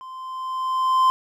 triangle tone with level ramp, 1038 Hz, C6, 14 cents flat, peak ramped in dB -34 to -11 dBFS, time 0.01-1.1 s, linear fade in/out 0 ms, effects none

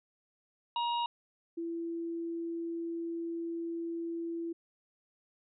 harmonic tone, 947 Hz, A#5, 27 cents sharp, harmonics 1 / 3 / 4, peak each -30 / -40 / -42 dBFS, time 0.76-1.06 s, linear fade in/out 2 ms
sine tone, 335 Hz, E4, 28 cents sharp, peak -34 dBFS, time 1.57-4.53 s, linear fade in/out 10 ms
effects none

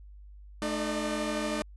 sawtooth tone cluster, 217.5 / 305.3 / 598 Hz, A3 / D#4 / D5, -20 / -33 / +31 cents, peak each -30 dBFS, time 0.62-1.62 s, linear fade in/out 0 ms, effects added 50 Hz sine -46 dBFS peak until 1.76 s + resampled to 24000 Hz

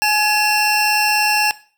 25% pulse tone pair together, 843 / 2714 Hz, G#5 / E7, +26 / +50 cents, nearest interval octave + minor sixth, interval 2024 cents, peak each -13 dBFS, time 0.02-1.51 s, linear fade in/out 0 ms, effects noise-tail reverb RT60 0.4 s tail -17 dB re dry

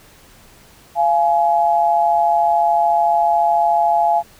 sine tone pair together, 688 / 841.8 Hz, F5 / G#5, -26 / +23 cents, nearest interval minor third, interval 349 cents, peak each -15 dBFS, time 0.95-4.23 s, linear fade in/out 50 ms, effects pink hiss -47 dBFS RMS until 4.39 s

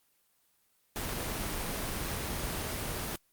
pink noise, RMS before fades -35 dBFS, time 0.96-3.16 s, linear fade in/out 0 ms, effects white hiss -71 dBFS RMS until 3.32 s + Opus 24 kbps

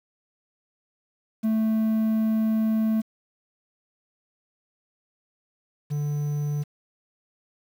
triangle tone pair in turn, 220 / 146.83 Hz, A3 / D3, 0 / 0 cents, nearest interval perfect fifth, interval 700 cents, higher first, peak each -18 / -22 dBFS, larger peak first, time 1.43-3.02 / 5.9-6.64 s, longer first, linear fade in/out 20 ms, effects 8-bit

